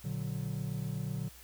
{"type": "chord", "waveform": "triangle", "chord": "Bb augmented", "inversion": "none", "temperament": "equal with one note detuned", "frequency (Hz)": [118.85, 146.83, 185], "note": ["Bb2", "D3", "F#3"], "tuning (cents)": [34, 0, 0], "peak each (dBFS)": [-36, -35, -38], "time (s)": [0.04, 1.29], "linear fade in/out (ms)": 10, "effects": ["added 60 Hz sine -56 dBFS peak until 1.43 s", "white hiss -55 dBFS RMS until 1.43 s"]}